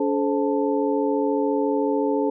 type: tone cluster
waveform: sine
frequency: 285 / 429.9 / 524 / 881 Hz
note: C#4 / A4 / C5 / A5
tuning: +48 / -40 / +2 / +2 cents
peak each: -23 / -23 / -27 / -29 dBFS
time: 0-2.3 s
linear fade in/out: 5 ms
effects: none